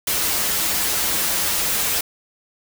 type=noise with comb filter; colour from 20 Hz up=white; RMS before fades=-21 dBFS; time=0.07-2.01 s; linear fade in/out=5 ms; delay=7.8 ms; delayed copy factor=-0.7; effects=none